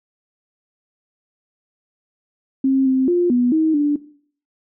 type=tone with pitch steps; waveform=sine; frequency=267.4 / 262 / 351.6 / 245.3 / 316.7 / 292.2 Hz; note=C4 / C4 / F4 / B3 / D#4 / D4; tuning=+38 / +2 / +12 / -12 / +31 / -9 cents; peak=-13 dBFS; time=2.64-3.96 s; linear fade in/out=5 ms; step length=220 ms; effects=noise-tail reverb RT60 0.5 s tail -17 dB re dry